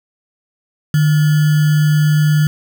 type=tone with sample-and-hold; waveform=sine; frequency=151.4 Hz; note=D#3; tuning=47 cents flat; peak=-9 dBFS; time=0.94-2.47 s; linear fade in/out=2 ms; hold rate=1575 Hz; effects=none